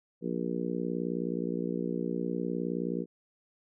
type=harmonic tone; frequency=59.4 Hz; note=A#1; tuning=33 cents sharp; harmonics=3 / 4 / 5 / 6 / 7 / 8; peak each=-35 / -36 / -37 / -38 / -38 / -39 dBFS; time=0.21-3.06 s; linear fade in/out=50 ms; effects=none